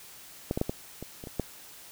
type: clicks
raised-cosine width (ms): 2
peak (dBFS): -14 / -15 / -12 / -16 / -24 / -27 / -26 / -14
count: 8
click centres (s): 0.511 / 0.575 / 0.614 / 0.695 / 1.026 / 1.239 / 1.272 / 1.397
effects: white hiss -49 dBFS RMS until 1.91 s